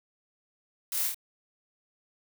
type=noise with echo; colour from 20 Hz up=blue; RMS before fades=-32 dBFS; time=0.92-1.07 s; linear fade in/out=2 ms; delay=25 ms; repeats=3; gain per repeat=-2 dB; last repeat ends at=1.145 s; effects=none